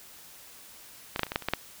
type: clicks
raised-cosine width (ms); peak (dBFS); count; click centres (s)
0.3; -14 / -10 / -9 / -25 / -16 / -9 / -24 / -11 / -8; 9; 1.161 / 1.194 / 1.233 / 1.267 / 1.319 / 1.359 / 1.423 / 1.486 / 1.536
effects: white hiss -50 dBFS RMS until 1.8 s